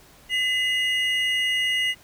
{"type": "tone pair together", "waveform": "triangle", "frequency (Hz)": [2025, 2864], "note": ["B6", "F7"], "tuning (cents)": [43, 43], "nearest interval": "tritone", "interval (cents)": 600, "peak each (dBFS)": -22, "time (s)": [0.29, 1.95], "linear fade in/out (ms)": 50, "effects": ["pink hiss -52 dBFS RMS until 2.03 s"]}